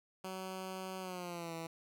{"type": "tone with pitch glide", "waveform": "10% pulse", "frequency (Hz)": [188, 164.61], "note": ["F#3", "E3"], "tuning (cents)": [28, -2], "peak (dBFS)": -33, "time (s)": [0.24, 1.67], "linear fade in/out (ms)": 5, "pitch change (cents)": -230, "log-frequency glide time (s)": [1, 1.54], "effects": []}